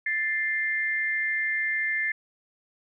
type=tone pair together; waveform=sine; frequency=1762.5 / 2096 Hz; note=A6 / C7; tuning=+2 / +2 cents; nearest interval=minor third; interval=300 cents; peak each=-27 dBFS; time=0.06-2.12 s; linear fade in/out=5 ms; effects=none